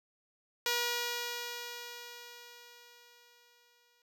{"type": "tone with exponential decay", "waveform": "5% pulse", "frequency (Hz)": 480, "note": "B4", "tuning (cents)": -49, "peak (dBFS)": -17, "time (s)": [0.66, 4.02], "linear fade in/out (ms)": 2, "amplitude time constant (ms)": 730, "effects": []}